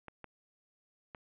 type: clicks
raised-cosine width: 0.5 ms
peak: -30 dBFS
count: 3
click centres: 0.083 / 0.243 / 1.148 s
effects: resampled to 8000 Hz + 12-bit